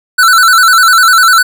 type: tone with vibrato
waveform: square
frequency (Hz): 1415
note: F6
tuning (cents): +22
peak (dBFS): -4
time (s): 0.18-1.43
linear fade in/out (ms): 10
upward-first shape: square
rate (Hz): 10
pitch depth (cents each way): 92
effects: none